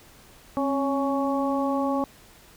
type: harmonic tone with a mistuned harmonic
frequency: 278.5 Hz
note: C#4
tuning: 8 cents sharp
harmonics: 1 / 2 / 3 / 4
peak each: -25 / -28 / -30 / -31 dBFS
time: 0.57-2.04 s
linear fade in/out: 0 ms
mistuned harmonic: 1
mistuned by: -53 cents
effects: pink hiss -52 dBFS RMS until 2.56 s